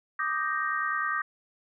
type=chord; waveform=sine; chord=Eb major seventh; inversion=third; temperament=equal; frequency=1174.7 / 1244.5 / 1568 / 1864.7 Hz; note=D6 / Eb6 / G6 / Bb6; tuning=0 / 0 / 0 / 0 cents; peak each=-32 dBFS; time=0.19-1.22 s; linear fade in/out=5 ms; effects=none